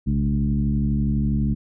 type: tone with frequency modulation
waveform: sine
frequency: 138.59 Hz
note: C#3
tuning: in tune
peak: -18 dBFS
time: 0.06-1.55 s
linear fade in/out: 20 ms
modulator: 72.3 Hz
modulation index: 1.5
effects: none